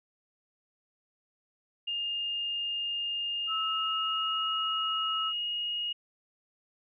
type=tone with pitch glide; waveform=sine; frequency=2823 to 2872 Hz; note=F7 to F7; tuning=+18 to +48 cents; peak=-30 dBFS; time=1.87-5.93 s; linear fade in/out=10 ms; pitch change=+30 cents; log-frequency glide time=3.31-4.53 s
type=tone; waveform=sine; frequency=1300 Hz; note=E6; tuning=24 cents flat; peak=-31 dBFS; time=3.47-5.33 s; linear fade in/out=50 ms
effects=none